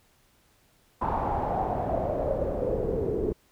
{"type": "noise with low-pass filter sweep", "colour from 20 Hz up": "pink", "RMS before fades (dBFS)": -28, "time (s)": [1.01, 3.33], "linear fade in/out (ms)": 10, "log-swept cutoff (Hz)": [950, 400], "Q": 5.7, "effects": ["pink hiss -64 dBFS RMS until 3.51 s"]}